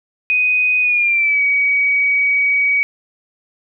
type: tone with pitch glide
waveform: sine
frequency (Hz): 2496 to 2263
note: D#7 to C#7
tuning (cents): +5 to +35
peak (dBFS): -12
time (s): 0.3-2.83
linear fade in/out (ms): 0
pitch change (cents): -170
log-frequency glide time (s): 0.81-1.42
effects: none